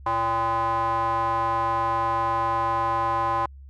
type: tone with band-pass filter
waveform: square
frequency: 114 Hz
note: A#2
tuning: 38 cents flat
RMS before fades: -24 dBFS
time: 0.06-3.46 s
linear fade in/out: 5 ms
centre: 960 Hz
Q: 6.9
effects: added 68 Hz sine -41 dBFS peak until 3.69 s